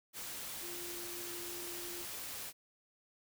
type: tone in noise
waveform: sine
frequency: 348.5 Hz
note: F4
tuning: 4 cents flat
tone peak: -48 dBFS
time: 0.6-2.06 s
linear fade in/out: 50 ms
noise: white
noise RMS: -44 dBFS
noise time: 0.13-2.53 s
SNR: -7 dB
effects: none